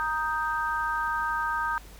sine chord, Eb major, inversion second, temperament equal, 932.3 / 1244.5 / 1568 Hz, Bb5 / Eb6 / G6, 0 / 0 / 0 cents, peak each -30 dBFS, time 0-1.78 s, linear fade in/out 0 ms, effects added 50 Hz sine -45 dBFS peak until 1.99 s + pink hiss -51 dBFS RMS until 1.99 s

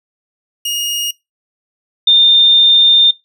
sawtooth / sine tone pair in turn, 2861 / 3617 Hz, F7 / A7, +41 / +47 cents, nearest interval major third, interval 406 cents, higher second, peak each -13 / -5 dBFS, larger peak second, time 0.65-1.11 / 2.07-3.11 s, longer second, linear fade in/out 5 ms, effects noise-tail reverb RT60 0.2 s tail -21 dB re dry

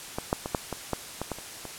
clicks, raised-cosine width 1 ms, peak -15 / -9 / -17 / -10 / -17 / -12 / -16 / -16 / -26 / -23 dBFS, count 10, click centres 0.185 / 0.329 / 0.459 / 0.548 / 0.727 / 0.933 / 1.216 / 1.317 / 1.386 / 1.653 s, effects white hiss -41 dBFS RMS until 1.78 s + low-pass 11000 Hz 12 dB/octave

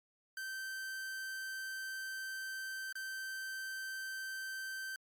45% pulse tone with dropouts, 1553 Hz, G6, 17 cents flat, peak -40 dBFS, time 0.37-4.96 s, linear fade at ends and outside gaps 2 ms, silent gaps 2.926-2.954 s, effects MP3 96 kbps

